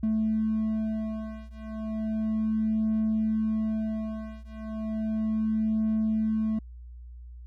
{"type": "beating tone pair", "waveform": "triangle", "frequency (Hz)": [218.6, 218.94], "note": ["A3", "A3"], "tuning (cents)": [-11, -8], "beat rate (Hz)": 0.34, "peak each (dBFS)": -26, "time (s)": [0.03, 6.59], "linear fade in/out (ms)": 5, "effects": ["tanh soft clip ceiling -18 dBFS", "added 60 Hz sine -41 dBFS peak until 7.46 s"]}